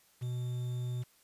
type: tone with quantisation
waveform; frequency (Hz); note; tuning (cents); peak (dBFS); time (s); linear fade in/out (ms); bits
triangle; 123.7; B2; +3; -31; 0.21-1.04; 20; 9
effects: white hiss -66 dBFS RMS until 1.23 s + resampled to 32000 Hz